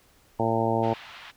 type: harmonic tone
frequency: 113.5 Hz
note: A#2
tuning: 46 cents flat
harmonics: 1 / 2 / 3 / 4 / 5 / 6 / 7 / 8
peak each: -30 / -30 / -30 / -30 / -30 / -30 / -30 / -30 dBFS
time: 0.39-0.94 s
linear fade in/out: 10 ms
type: band-pass noise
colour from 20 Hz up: white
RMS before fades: -45 dBFS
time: 0.82-1.32 s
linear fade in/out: 20 ms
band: 730 to 3400 Hz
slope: 24 dB/octave
effects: pink hiss -60 dBFS RMS until 1.36 s